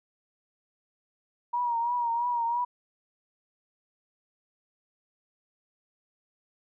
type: tone with vibrato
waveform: sine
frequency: 950 Hz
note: A#5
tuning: 33 cents sharp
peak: -25 dBFS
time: 1.53-2.65 s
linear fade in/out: 10 ms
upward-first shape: triangle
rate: 3 Hz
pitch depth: 60 cents each way
effects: none